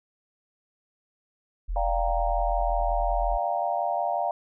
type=tone; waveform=sine; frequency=42 Hz; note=E1; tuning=33 cents sharp; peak=-26 dBFS; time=1.68-3.38 s; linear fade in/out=20 ms
type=chord; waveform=sine; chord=G minor seventh; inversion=second; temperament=equal; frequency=587.3 / 698.5 / 784 / 932.3 Hz; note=D5 / F5 / G5 / Bb5; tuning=0 / 0 / 0 / 0 cents; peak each=-31 / -27 / -30 / -32 dBFS; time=1.76-4.31 s; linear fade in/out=2 ms
effects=none